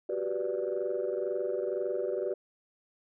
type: chord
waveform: sine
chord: G major seventh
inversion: third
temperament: equal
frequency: 370 / 392 / 493.9 / 587.3 Hz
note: F#4 / G4 / B4 / D5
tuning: 0 / 0 / 0 / 0 cents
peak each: -34 dBFS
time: 0.09-2.34 s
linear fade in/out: 5 ms
effects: tanh soft clip ceiling -22 dBFS